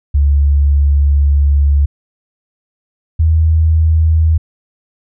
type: tone pair in turn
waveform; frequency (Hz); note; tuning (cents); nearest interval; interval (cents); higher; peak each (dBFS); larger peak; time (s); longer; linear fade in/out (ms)
sine; 71.2 / 79.92; C#2 / D#2; +47 / +47; major second; 200; second; -7; neither; 0.14-1.86 / 3.19-4.38; first; 10
effects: none